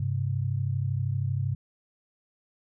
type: tone pair together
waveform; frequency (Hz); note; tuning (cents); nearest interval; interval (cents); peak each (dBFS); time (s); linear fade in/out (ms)
sine; 100 / 132.75; G2 / C3; +35 / +25; perfect fourth; 490; -28; 0-1.55; 5
effects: none